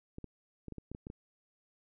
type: clicks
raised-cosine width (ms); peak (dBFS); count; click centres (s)
3; -30; 9; 0.184 / 0.243 / 0.683 / 0.723 / 0.783 / 0.916 / 0.949 / 1.069 / 1.101
effects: none